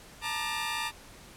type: tone cluster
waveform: 15% pulse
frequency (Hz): 881 / 940 / 1196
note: A5 / A#5 / D6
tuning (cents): +2 / +14 / +31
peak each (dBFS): -29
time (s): 0.21-0.92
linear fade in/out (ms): 50
effects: pink hiss -51 dBFS RMS until 1.36 s + low-pass 12000 Hz 12 dB/octave